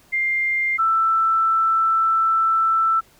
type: tone pair in turn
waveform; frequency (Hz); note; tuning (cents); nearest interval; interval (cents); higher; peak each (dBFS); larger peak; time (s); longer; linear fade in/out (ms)
sine; 2100 / 1327.9; C7 / E6; +6 / +12; minor sixth; 794; first; -18 / -15; second; 0.12-0.78 / 0.78-3.01; second; 20
effects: pink hiss -54 dBFS RMS until 3.19 s